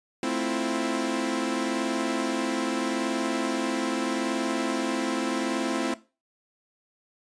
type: chord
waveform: sawtooth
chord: F major seventh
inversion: first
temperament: equal with one note detuned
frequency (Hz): 220 / 261.6 / 329.6 / 350.4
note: A3 / C4 / E4 / F4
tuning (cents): 0 / 0 / 0 / +6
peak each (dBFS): -30 / -25 / -26 / -31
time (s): 0.23-5.94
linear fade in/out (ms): 2
effects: noise-tail reverb RT60 0.3 s tail -17 dB re dry + resampled to 22050 Hz